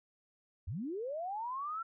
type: linear sweep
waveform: sine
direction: up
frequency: 67.9 to 1367 Hz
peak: -36 dBFS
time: 0.67-1.83 s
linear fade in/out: 10 ms
effects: none